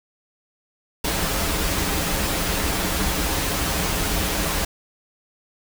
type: noise with comb filter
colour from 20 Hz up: pink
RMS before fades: -23 dBFS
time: 1.04-4.65 s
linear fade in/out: 5 ms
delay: 8.2 ms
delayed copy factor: -0.55
effects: none

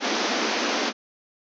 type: band-pass noise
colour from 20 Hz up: pink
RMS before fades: -25 dBFS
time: 0-0.93 s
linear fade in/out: 50 ms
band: 210 to 6300 Hz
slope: 96 dB/octave
effects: none

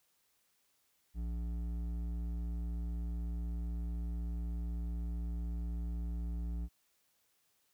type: tone with hard clipping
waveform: triangle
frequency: 58 Hz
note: A#1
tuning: 8 cents flat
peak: -37 dBFS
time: 1.14-6.69 s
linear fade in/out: 50 ms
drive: 13 dB
effects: white hiss -75 dBFS RMS until 7.73 s

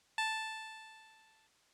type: tone with exponential decay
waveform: 15% pulse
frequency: 880 Hz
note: A5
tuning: in tune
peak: -24 dBFS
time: 0.18-1.47 s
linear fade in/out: 2 ms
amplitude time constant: 280 ms
effects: white hiss -69 dBFS RMS until 1.73 s + low-pass 7000 Hz 12 dB/octave

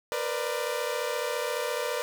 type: tone cluster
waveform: sawtooth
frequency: 469.5 / 504 / 593 Hz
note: A#4 / B4 / D5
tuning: +12 / +35 / +17 cents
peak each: -29 dBFS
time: 0.12-2.02 s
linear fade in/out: 0 ms
effects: none

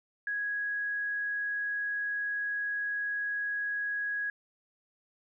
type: tone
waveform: sine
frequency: 1661.2 Hz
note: G#6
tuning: in tune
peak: -30 dBFS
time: 0.27-4.3 s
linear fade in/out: 2 ms
effects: none

